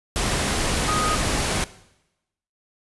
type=tone in noise; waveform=sine; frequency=1246 Hz; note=D#6; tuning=2 cents sharp; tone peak=-23 dBFS; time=0.88-1.15 s; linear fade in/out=0 ms; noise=pink; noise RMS=-23 dBFS; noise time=0.16-1.64 s; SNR=-3 dB; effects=noise-tail reverb RT60 0.9 s tail -18 dB re dry + resampled to 24000 Hz